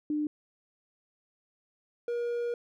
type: tone pair in turn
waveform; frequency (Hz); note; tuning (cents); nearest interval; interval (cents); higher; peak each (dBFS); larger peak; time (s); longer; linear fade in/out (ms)
sine / triangle; 299.9 / 476.1; D4 / A#4; +36 / +37; minor sixth; 801; second; -27; neither; 0.1-0.27 / 2.08-2.54; second; 2
effects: none

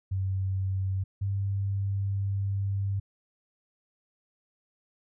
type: tone pair in turn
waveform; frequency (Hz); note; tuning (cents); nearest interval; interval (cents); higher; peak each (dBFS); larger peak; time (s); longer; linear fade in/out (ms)
sine; 95.5 / 98.7; G2 / G2; -45 / +12; minor second; 57; second; -26; neither; 0.11-1.04 / 1.21-3; second; 10
effects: none

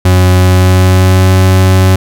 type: tone with pitch glide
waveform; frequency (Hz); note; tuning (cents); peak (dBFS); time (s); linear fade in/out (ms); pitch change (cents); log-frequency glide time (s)
40% pulse; 91.7 to 93.74; F#2 to F#2; -15 to +23; -3; 0.05-1.96; 5; +38; 0.38-1.33
effects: none

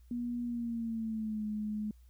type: tone with pitch glide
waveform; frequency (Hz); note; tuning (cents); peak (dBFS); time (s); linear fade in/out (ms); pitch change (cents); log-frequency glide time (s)
sine; 240.7 to 212; B3 to G#3; -44 to +36; -33; 0.11-1.91; 2; -220; 0.44-1.46
effects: added 60 Hz sine -55 dBFS peak until 2.09 s + white hiss -74 dBFS RMS until 2.09 s

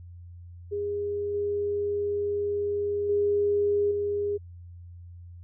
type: tone with level steps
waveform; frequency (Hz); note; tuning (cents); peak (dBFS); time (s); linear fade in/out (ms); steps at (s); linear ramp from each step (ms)
sine; 409; G#4; -26; -27 / -25 / -21 / -25; 0.71-4.38; 20; 1.34 / 3.09 / 3.91; 5
effects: added 87 Hz sine -42 dBFS peak until 5.43 s

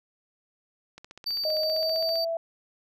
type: click train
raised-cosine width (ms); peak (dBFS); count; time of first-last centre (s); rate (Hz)
0.2; -27; 19; 0.98-2.156; 15.3
type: tone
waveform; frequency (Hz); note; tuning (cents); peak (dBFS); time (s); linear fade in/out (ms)
triangle; 4618; D8; -30; -26; 1.26-2.25; 10
type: tone with pitch glide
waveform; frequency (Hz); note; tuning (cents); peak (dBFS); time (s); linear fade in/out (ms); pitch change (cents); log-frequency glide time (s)
sine; 622.3 to 663.1; D#5 to E5; 0 to +10; -26; 1.45-2.37; 2; +110; 1.58-2.23
effects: none

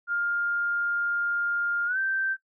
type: tone with pitch glide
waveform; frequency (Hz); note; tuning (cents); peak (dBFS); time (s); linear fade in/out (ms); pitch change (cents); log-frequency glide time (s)
sine; 1406 to 1560.1; F6 to G6; +11 to -9; -24; 0.07-2.37; 50; +180; 1.86-1.98
effects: noise-tail reverb RT60 0.1 s tail -17 dB re dry

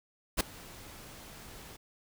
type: noise with ADSR envelope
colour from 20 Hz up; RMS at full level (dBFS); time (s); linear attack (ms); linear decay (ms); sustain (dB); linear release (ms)
pink; -25; 0.37-1.77; 34; 7; -24; 15
effects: none

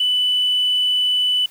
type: tone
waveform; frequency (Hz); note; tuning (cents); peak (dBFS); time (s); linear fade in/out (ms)
sine; 2987; F#7; +16; -14; 0-1.46; 5
effects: tanh soft clip ceiling -11 dBFS + white hiss -48 dBFS RMS until 1.5 s

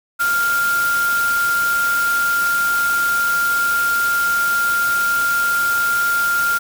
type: tone in noise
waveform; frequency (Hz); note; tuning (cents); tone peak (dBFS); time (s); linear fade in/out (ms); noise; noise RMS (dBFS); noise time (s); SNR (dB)
sine; 1396.9; F6; 0; -15; 0.19-6.59; 20; white; -27; 0.19-6.59; +9
effects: none

